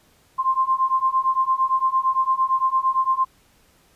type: beating tone pair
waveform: sine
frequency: 1046.5 / 1055.3 Hz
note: C6 / C6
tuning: 0 / +14 cents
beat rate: 8.8 Hz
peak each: -21 / -20 dBFS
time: 0.38-3.25 s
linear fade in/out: 20 ms
effects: pink hiss -58 dBFS RMS until 3.95 s + resampled to 32000 Hz